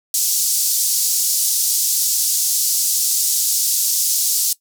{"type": "band-pass noise", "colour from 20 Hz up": "pink", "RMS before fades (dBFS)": -18, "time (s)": [0.14, 4.53], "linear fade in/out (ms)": 2, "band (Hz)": [5300, 16000], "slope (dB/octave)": 24, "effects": ["noise-tail reverb RT60 0.1 s tail -19 dB re dry"]}